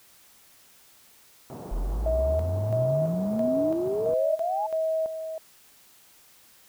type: band-pass noise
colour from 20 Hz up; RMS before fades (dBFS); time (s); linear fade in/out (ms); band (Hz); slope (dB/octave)
pink; -40; 1.5-4.14; 0; 100 to 920; 24
type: exponential sweep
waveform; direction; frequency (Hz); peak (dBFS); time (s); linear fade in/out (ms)
sine; up; 39.03 to 871; -25; 1.71-4.67; 10
type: tone with tremolo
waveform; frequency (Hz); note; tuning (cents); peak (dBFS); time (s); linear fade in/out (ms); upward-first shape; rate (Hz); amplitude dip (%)
sine; 640; D#5; +49; -23; 2.06-5.38; 2; square; 1.5; 60
effects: white hiss -56 dBFS RMS until 6.68 s